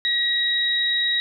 sine tone pair together, 1909 / 3818 Hz, A#6 / A#7, +41 / +41 cents, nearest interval octave, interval 1200 cents, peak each -24 / -20 dBFS, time 0.05-1.2 s, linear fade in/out 0 ms, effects none

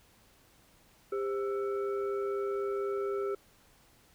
sine tone with frequency modulation, 400 Hz, G4, 35 cents sharp, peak -30 dBFS, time 1.12-3.35 s, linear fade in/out 5 ms, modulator 924 Hz, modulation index 0.59, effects pink hiss -63 dBFS RMS until 4.14 s

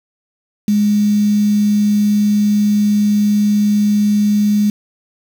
sine tone with quantisation, 207.7 Hz, G#3, in tune, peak -10 dBFS, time 0.68-4.7 s, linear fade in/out 2 ms, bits 5, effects none

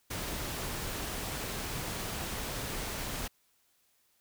pink noise, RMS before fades -37 dBFS, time 0.1-3.28 s, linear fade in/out 10 ms, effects white hiss -71 dBFS RMS until 4.2 s

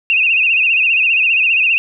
sine tone with vibrato, 2628 Hz, E7, 6 cents flat, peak -10 dBFS, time 0.1-1.78 s, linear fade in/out 0 ms, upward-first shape sine, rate 15 Hz, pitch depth 100 cents each way, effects none

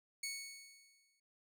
15% pulse tone with exponential decay, 2217 Hz, C#7, in tune, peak -32 dBFS, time 0.23-1.2 s, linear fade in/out 5 ms, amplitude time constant 210 ms, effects none

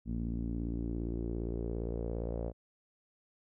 sawtooth tone with low-pass filter sweep, 57.4 Hz, A#1, 26 cents flat, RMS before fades -36 dBFS, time 0.05-2.53 s, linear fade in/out 50 ms, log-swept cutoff 230 to 560 Hz, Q 3.5, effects none

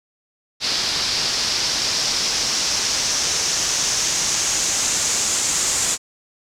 white noise with low-pass filter sweep, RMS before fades -21 dBFS, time 0.6-5.98 s, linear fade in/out 50 ms, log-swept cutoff 4800 to 7300 Hz, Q 3.4, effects none

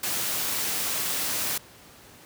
white noise, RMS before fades -28 dBFS, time 0.03-1.58 s, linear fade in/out 5 ms, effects pink hiss -50 dBFS RMS until 2.25 s + high-pass 80 Hz 12 dB/octave

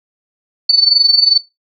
sine tone with amplitude modulation, 4498 Hz, C#8, 24 cents sharp, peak -4 dBFS, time 0.69-1.38 s, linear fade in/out 5 ms, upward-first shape sine, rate 22.5 Hz, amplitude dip 75%, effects noise-tail reverb RT60 0.2 s tail -18 dB re dry

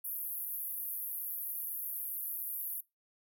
pink band-pass noise, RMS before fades -39 dBFS, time 0.04-2.81 s, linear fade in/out 10 ms, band 11000 to 16000 Hz, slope 96 dB/octave, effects noise-tail reverb RT60 0.2 s tail -22 dB re dry

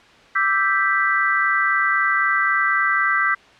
sine chord, E minor seventh, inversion third, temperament equal, 1174.7 / 1318.5 / 1568 / 1975.5 Hz, D6 / E6 / G6 / B6, 0 / 0 / 0 / 0 cents, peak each -23 / -23 / -20 / -20 dBFS, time 0.35-3.35 s, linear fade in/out 10 ms, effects white hiss -48 dBFS RMS until 3.59 s + low-pass 3000 Hz 12 dB/octave

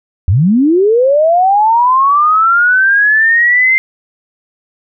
sine linear sweep, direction up, 77 to 2100 Hz, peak -6 dBFS, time 0.28-3.78 s, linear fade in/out 0 ms, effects none

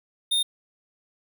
square tone, 3649 Hz, A#7, 38 cents flat, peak -21 dBFS, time 0.31-0.43 s, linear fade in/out 10 ms, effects none

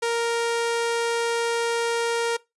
sawtooth tone, 466.2 Hz, A#4, in tune, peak -18 dBFS, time 0.02-2.37 s, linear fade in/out 10 ms, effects noise-tail reverb RT60 0.2 s tail -21 dB re dry + resampled to 24000 Hz

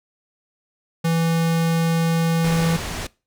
square tone, 165.3 Hz, E3, 5 cents sharp, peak -18 dBFS, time 1.04-2.77 s, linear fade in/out 10 ms
pink low-pass noise, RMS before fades -29 dBFS, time 2.44-3.07 s, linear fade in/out 5 ms, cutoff 8800 Hz, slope 12 dB/octave
effects noise-tail reverb RT60 0.3 s tail -23 dB re dry

